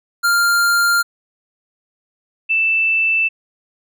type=tone pair in turn; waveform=square / sine; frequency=1396.9 / 2650 Hz; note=F6 / E7; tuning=0 / +9 cents; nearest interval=major seventh; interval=1109 cents; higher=second; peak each=-13 dBFS; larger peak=neither; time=0.23-1.03 / 2.49-3.29 s; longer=neither; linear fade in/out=20 ms; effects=none